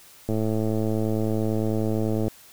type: click train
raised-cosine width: 2 ms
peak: -13 dBFS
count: 218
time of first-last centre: 0.29-2.281 s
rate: 109 Hz
effects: white hiss -50 dBFS RMS until 2.52 s

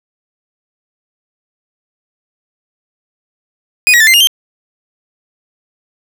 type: tone with pitch steps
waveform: 40% pulse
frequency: 2482 / 1907 / 1765 / 2082 / 2837 / 3144 Hz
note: D#7 / A#6 / A6 / C7 / F7 / G7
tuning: -5 / +39 / +5 / -9 / +27 / +4 cents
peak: -4 dBFS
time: 3.87-4.272 s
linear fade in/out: 0 ms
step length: 67 ms
effects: none

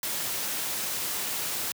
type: noise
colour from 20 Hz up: white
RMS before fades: -31 dBFS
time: 0.03-1.72 s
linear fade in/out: 2 ms
effects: high-pass 100 Hz 12 dB/octave

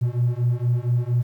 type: beating tone pair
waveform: triangle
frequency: 119.3 / 123.6 Hz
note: A#2 / B2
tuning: +41 / +2 cents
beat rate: 4.3 Hz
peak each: -19 dBFS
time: 0.01-1.23 s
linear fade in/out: 20 ms
effects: tanh soft clip ceiling -12 dBFS + 9-bit

